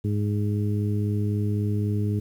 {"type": "harmonic tone", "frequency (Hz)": 103.83, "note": "G#2", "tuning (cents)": 0, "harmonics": [1, 2, 3, 4], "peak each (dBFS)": [-23, -29, -33, -35], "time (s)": [0.04, 2.2], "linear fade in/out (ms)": 10, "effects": ["9-bit"]}